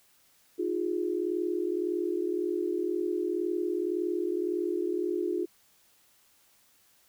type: tone cluster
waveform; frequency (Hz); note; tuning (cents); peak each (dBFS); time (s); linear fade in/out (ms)
sine; 313.1 / 355 / 414.6; D#4 / F4 / G#4; +11 / +28 / -3; -34 / -29 / -34; 0.58-5.46; 20
effects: white hiss -64 dBFS RMS until 7.08 s